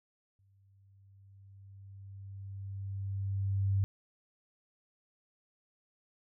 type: tone with exponential growth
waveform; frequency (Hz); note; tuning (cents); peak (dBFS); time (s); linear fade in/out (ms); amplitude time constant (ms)
sine; 98; G2; 0; -25; 0.39-3.84; 0; 750
effects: none